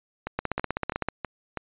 two click trains, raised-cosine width 0.5 ms, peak -11 / -15 dBFS, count 12 / 5, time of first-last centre 0.39-1.086 / 0.27-1.573 s, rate 15.8 / 3.07 Hz, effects resampled to 8000 Hz

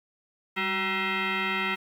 sine tone with frequency modulation, 373.7 Hz, F#4, 17 cents sharp, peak -25 dBFS, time 0.56-1.76 s, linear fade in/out 20 ms, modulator 571 Hz, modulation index 4.7, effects 9-bit

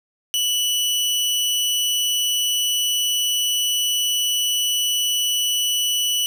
sawtooth tone with amplitude modulation, 2960 Hz, F#7, in tune, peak -14 dBFS, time 0.34-6.26 s, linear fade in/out 0 ms, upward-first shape sine, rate 239 Hz, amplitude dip 30%, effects none

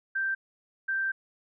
sine tone pair in turn, 1568 / 1568 Hz, G6 / G6, 0 / 0 cents, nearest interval unison, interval 0 cents, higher neither, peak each -26 dBFS, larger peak neither, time 0.15-0.35 / 0.88-1.12 s, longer second, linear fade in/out 10 ms, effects none

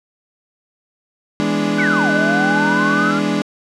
35% pulse chord, E dominant seventh, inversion none, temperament equal, 164.81 / 207.7 / 246.9 / 293.7 Hz, E3 / G#3 / B3 / D4, 0 / 0 / 0 / 0 cents, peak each -23 / -18 / -24 / -18 dBFS, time 1.4-3.42 s, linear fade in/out 0 ms
sine tone, 1497 Hz, F#6, 20 cents sharp, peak -17 dBFS, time 1.78-3.11 s, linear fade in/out 5 ms
sine exponential two-way sweep, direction down then up, 2349 to 587.3 to 1412 Hz, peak -20 dBFS, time 1.79-3.19 s, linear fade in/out 5 ms, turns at 2.12 s
effects low-pass 6000 Hz 12 dB/octave

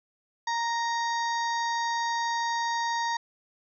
harmonic tone, 932.3 Hz, A#5, in tune, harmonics 1 / 2 / 4 / 5 / 6 / 7, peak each -27 / -33 / -39 / -41 / -43 / -44 dBFS, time 0.47-3.17 s, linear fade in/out 5 ms, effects none

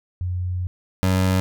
sine / 25% pulse tone pair in turn, 90.2 / 93.61 Hz, F#2 / F#2, -44 / +21 cents, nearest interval minor second, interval 65 cents, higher second, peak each -22 / -13 dBFS, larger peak second, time 0.21-0.67 / 1.03-1.4 s, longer first, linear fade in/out 0 ms, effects none

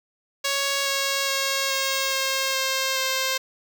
5% pulse tone with pitch steps, 554.4 / 549.6 / 544.9 / 540.2 / 535.5 / 530.9 / 526.3 Hz, C#5 / C#5 / C#5 / C#5 / C5 / C5 / C5, 0 / -15 / -30 / -45 / +40 / +25 / +10 cents, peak -11 dBFS, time 0.44-3.38 s, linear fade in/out 10 ms, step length 420 ms, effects none

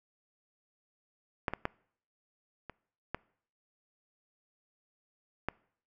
clicks, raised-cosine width 0.5 ms, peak -14 / -18 / -15 / -27 / -18 / -16 dBFS, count 6, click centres 1.482 / 1.536 / 1.654 / 2.697 / 3.146 / 5.486 s, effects noise-tail reverb RT60 0.6 s tail -24 dB re dry

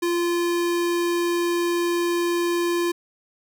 square tone, 345.7 Hz, F4, 18 cents flat, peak -21 dBFS, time 0.02-2.92 s, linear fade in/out 10 ms, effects none

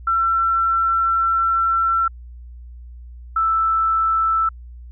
sine tone pair in turn, 1347 / 1322.3 Hz, E6 / E6, +37 / +5 cents, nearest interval unison, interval 32 cents, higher first, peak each -15 dBFS, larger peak neither, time 0.07-2.08 / 3.36-4.49 s, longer first, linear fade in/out 5 ms, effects added 60 Hz sine -35 dBFS peak until 4.91 s

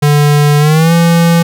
square tone with pitch glide, 146.83 to 168.66 Hz, D3 to E3, 0 to +40 cents, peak -6 dBFS, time 0.02-1.43 s, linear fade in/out 10 ms, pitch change +240 cents, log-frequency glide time 0.59-0.93 s, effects none

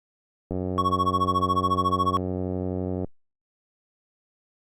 click train, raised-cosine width 2 ms, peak -16 dBFS, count 234, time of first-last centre 0.51-3.045 s, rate 91.9 Hz
triangle tone with tremolo, 1108.7 Hz, C#6, in tune, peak -16 dBFS, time 0.78-2.17 s, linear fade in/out 0 ms, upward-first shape sine, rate 14 Hz, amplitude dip 100%
effects Opus 48 kbps

